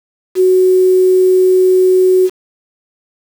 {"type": "tone with quantisation", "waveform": "sine", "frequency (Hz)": 371.1, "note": "F#4", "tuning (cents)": 5, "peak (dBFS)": -6, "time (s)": [0.35, 2.3], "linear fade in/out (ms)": 50, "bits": 5, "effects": []}